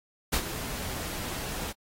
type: noise with ADSR envelope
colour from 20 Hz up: pink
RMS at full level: -24 dBFS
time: 0.32-1.73 s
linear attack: 16 ms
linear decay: 79 ms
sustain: -12 dB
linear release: 26 ms
effects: AAC 48 kbps